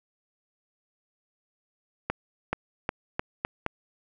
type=accelerating click train; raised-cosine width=0.5 ms; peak=-11 dBFS; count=6; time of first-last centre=2.1-3.664 s; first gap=430 ms; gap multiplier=0.84; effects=none